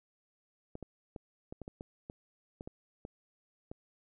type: clicks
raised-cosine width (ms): 2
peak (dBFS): -29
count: 12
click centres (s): 0.754 / 0.827 / 1.162 / 1.525 / 1.617 / 1.679 / 1.809 / 2.099 / 2.609 / 2.675 / 3.051 / 3.715
effects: none